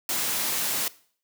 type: noise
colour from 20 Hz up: white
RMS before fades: -27 dBFS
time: 0.09-0.88 s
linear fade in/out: 2 ms
effects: noise-tail reverb RT60 0.5 s tail -19 dB re dry + high-pass 150 Hz 12 dB/octave